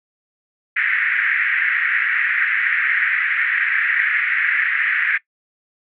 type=band-pass noise; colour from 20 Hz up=white; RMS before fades=-19 dBFS; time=0.76-5.18 s; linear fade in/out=10 ms; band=1600 to 2100 Hz; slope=48 dB/octave; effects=noise-tail reverb RT60 0.1 s tail -19 dB re dry